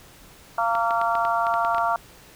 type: harmonic tone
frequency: 230 Hz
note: A#3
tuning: 23 cents flat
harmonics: 3 / 4 / 5 / 6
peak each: -24 / -25 / -26 / -27 dBFS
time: 0.58-1.96 s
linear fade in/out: 2 ms
type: clicks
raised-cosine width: 0.3 ms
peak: -18 dBFS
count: 10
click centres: 0.752 / 0.908 / 1.015 / 1.153 / 1.251 / 1.468 / 1.54 / 1.649 / 1.747 / 1.782 s
effects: pink hiss -49 dBFS RMS until 2.35 s